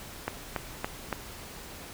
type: click train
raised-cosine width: 0.5 ms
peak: -14 dBFS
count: 4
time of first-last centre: 0.28-1.127 s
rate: 3.54 Hz
effects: pink hiss -44 dBFS RMS until 1.93 s